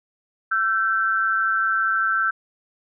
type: tone pair together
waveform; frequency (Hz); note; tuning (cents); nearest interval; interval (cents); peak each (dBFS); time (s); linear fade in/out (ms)
sine; 1343.7 / 1549; E6 / G6; +33 / -21; major second; 246; -21; 0.51-2.31; 10
effects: none